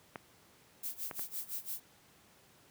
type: clicks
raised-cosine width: 0.5 ms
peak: -25 / -26 / -30 dBFS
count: 3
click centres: 0.158 / 1.112 / 1.194 s
type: noise with tremolo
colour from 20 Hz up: violet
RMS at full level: -38 dBFS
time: 0.83-1.8 s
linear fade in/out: 5 ms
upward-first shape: sine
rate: 5.9 Hz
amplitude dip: 90%
effects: pink hiss -63 dBFS RMS until 2.7 s + high-pass 100 Hz 12 dB/octave